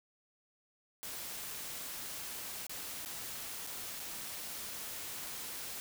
white noise with dropouts, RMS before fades -43 dBFS, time 1.03-5.8 s, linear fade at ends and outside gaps 0 ms, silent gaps 2.667-2.695 / 3.05-3.059 / 3.666-3.672 / 3.996-4 s, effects none

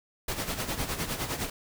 pink noise with tremolo, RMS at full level -30 dBFS, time 0.28-1.5 s, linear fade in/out 5 ms, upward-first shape sine, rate 9.8 Hz, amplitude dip 65%, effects none

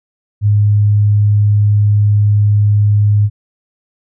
sine tone, 103.83 Hz, G#2, in tune, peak -7 dBFS, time 0.41-3.3 s, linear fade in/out 50 ms, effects none

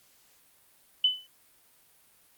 sine tone with exponential decay, 3010 Hz, F#7, 29 cents sharp, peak -17 dBFS, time 1.04-1.27 s, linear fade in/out 5 ms, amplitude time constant 49 ms, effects white hiss -62 dBFS RMS until 2.37 s + Opus 48 kbps

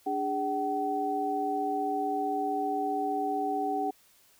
sine tone cluster, 293.2 / 408.6 / 760 Hz, D4 / G#4 / F#5, -3 / -28 / +46 cents, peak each -34 / -34 / -29 dBFS, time 0.06-3.91 s, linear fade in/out 10 ms, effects white hiss -62 dBFS RMS until 4.39 s

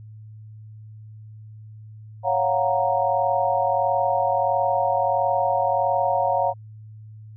sine chord, Gb major seventh, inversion second, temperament equal, 554.4 / 698.5 / 740 / 932.3 Hz, Db5 / F5 / Gb5 / Bb5, 0 / 0 / 0 / 0 cents, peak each -24 dBFS, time 2.23-6.54 s, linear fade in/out 50 ms, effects added 108 Hz sine -39 dBFS peak until 7.36 s

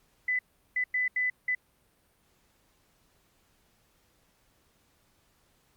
sine tone bursts at uneven times, 2001 Hz, B6, 22 cents sharp, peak -25 dBFS, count 5, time 0.28-0.39 / 0.76-0.84 / 0.94-1.08 / 1.16-1.3 / 1.48-1.55 s, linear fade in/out 5 ms, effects pink hiss -68 dBFS RMS until 5.76 s + Opus 48 kbps

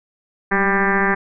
sine tone with frequency modulation, 987.8 Hz, B5, in tune, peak -14 dBFS, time 0.51-1.15 s, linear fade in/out 10 ms, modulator 199 Hz, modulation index 4.8, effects none

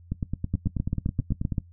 two click trains, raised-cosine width 5 ms, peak -15 / -13 dBFS, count 14 / 9, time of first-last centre 0.12-1.522 / 0.54-1.582 s, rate 9.27 / 7.68 Hz, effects noise-tail reverb RT60 0.1 s tail -18 dB re dry + added 86 Hz sine -48 dBFS peak until 1.72 s

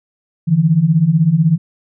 sine beating tone pair, 150 / 166 Hz, D3 / E3, +37 / +12 cents, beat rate 16 Hz, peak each -14 / -11 dBFS, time 0.47-1.58 s, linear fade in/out 20 ms, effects none

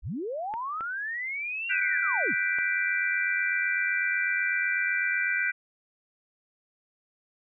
sine linear two-way sweep, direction up then down, 30.07 to 2794 to 84 Hz, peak -30 dBFS, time 0.02-2.35 s, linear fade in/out 50 ms, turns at 1.7 s
clicks, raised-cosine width 0.5 ms, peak -25 dBFS, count 3, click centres 0.539 / 0.808 / 2.586 s
sine chord, G major seventh, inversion third, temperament equal, 1480 / 1568 / 1975.5 / 2349 Hz, F#6 / G6 / B6 / D7, 0 / 0 / 0 / 0 cents, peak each -30 dBFS, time 1.69-5.52 s, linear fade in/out 20 ms
effects none

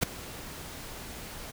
pink noise with ADSR envelope, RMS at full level -23 dBFS, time 0.01-1.52 s, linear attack 23 ms, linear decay 4 ms, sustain -19 dB, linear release 21 ms, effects none

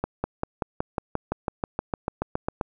accelerating click train, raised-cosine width 1 ms, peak -11 dBFS, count 17, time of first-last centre 0.04-2.612 s, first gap 200 ms, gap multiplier 0.97, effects none

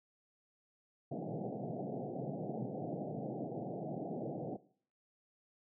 pink band-pass noise, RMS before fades -41 dBFS, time 1.11-4.57 s, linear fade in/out 10 ms, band 120 to 780 Hz, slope 96 dB/octave, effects noise-tail reverb RT60 0.5 s tail -18 dB re dry

